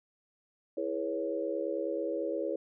sine chord, C# minor seventh, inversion first, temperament equal with one note detuned, 329.6 / 415.3 / 485.4 / 554.4 Hz, E4 / G#4 / B4 / C#5, 0 / 0 / -30 / 0 cents, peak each -36 / -37 / -37 / -35 dBFS, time 0.77-2.56 s, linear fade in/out 5 ms, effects none

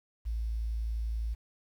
sine tone with quantisation, 55.8 Hz, A1, 25 cents sharp, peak -30 dBFS, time 0.25-1.35 s, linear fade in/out 20 ms, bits 10, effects none

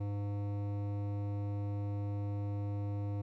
sine tone with hard clipping, 101.7 Hz, G#2, 36 cents flat, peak -36 dBFS, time 0-3.22 s, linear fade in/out 10 ms, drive 14 dB, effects none

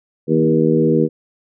harmonic tone with a mistuned harmonic, 79.4 Hz, D#2, 36 cents sharp, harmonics 2 / 3 / 4 / 5 / 6, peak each -18 / -18 / -18 / -18 / -18 dBFS, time 0.27-1.09 s, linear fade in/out 50 ms, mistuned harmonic 3, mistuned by -19 cents, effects none

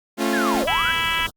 sawtooth chord, A augmented, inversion none, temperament equal with one note detuned, 220 / 273.8 / 349.2 Hz, A3 / C#4 / E#4, 0 / -21 / 0 cents, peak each -20 dBFS, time 0.17-0.66 s, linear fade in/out 50 ms
sine linear two-way sweep, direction down then up, 1767 to 493.9 to 1673 Hz, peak -22 dBFS, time 0.33-0.92 s, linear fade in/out 5 ms, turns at 0.64 s
pink band-stop noise, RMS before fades -34 dBFS, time 0.53-1.31 s, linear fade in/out 20 ms, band 1500 to 3000 Hz, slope 96 dB/octave
harmonic tone, 329.6 Hz, E4, in tune, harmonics 3 / 4 / 5 / 6 / 7 / 8 / 9 / 10, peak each -28 / -28 / -28 / -28 / -28 / -28 / -28 / -28 dBFS, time 0.67-1.27 s, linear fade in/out 10 ms
effects Opus 48 kbps

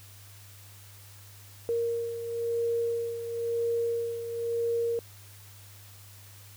sine beating tone pair, 466.2 / 467.18 Hz, A#4 / A#4, 0 / +4 cents, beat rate 0.98 Hz, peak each -28 / -35 dBFS, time 1.69-4.99 s, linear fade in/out 0 ms, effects added 100 Hz sine -50 dBFS peak until 6.56 s + white hiss -53 dBFS RMS until 6.56 s

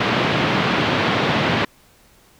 pink band-pass noise, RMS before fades -19 dBFS, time 0-1.65 s, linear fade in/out 5 ms, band 120 to 3600 Hz, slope 24 dB/octave, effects pink hiss -53 dBFS RMS until 2.39 s

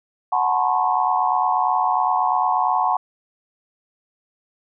sine tone cluster, 737 / 866 / 929 / 998 / 1086 Hz, F#5 / A5 / A#5 / B5 / C#6, -7 / -28 / -6 / +18 / -36 cents, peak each -21 / -22 / -29 / -24 / -23 dBFS, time 0.32-2.97 s, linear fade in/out 5 ms, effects none

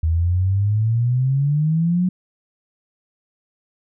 sine exponential sweep, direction up, 78.9 to 185 Hz, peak -15 dBFS, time 0.03-2.09 s, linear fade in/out 5 ms, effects none

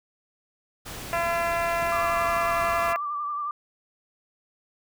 pink noise, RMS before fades -37 dBFS, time 0.85-2.94 s, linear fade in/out 20 ms
harmonic tone, 339.4 Hz, F4, 49 cents flat, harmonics 2 / 3 / 4 / 5 / 6 / 7 / 8, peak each -26 / -30 / -32 / -34 / -36 / -37 / -38 dBFS, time 1.13-2.96 s, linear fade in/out 0 ms
sine tone with vibrato, 1174.7 Hz, D6, in tune, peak -27 dBFS, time 1.92-3.51 s, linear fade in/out 2 ms, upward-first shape sine, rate 11 Hz, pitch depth 40 cents each way
effects none

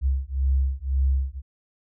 sine beating tone pair, 66.1 / 68 Hz, C2 / C#2, +18 / -33 cents, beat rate 1.9 Hz, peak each -23 / -23 dBFS, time 0.01-1.42 s, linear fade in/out 50 ms, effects none

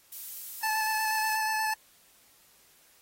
violet noise, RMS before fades -39 dBFS, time 0.12-1.37 s, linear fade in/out 2 ms
25% pulse tone with vibrato, 871 Hz, A5, 18 cents flat, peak -23 dBFS, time 0.63-1.74 s, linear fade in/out 5 ms, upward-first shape square, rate 8.3 Hz, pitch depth 14 cents each way
effects white hiss -61 dBFS RMS until 3.01 s + AAC 48 kbps

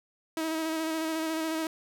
sawtooth tone with vibrato, 320 Hz, D#4, 49 cents sharp, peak -25 dBFS, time 0.37-1.67 s, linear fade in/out 2 ms, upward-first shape square, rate 14 Hz, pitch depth 20 cents each way, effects none

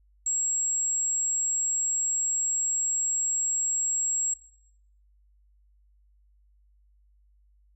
sine tone, 7620 Hz, A#8, 37 cents sharp, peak -24 dBFS, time 0.26-4.34 s, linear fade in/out 5 ms, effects noise-tail reverb RT60 0.7 s tail -17 dB re dry + added 50 Hz sine -59 dBFS peak until 7.75 s

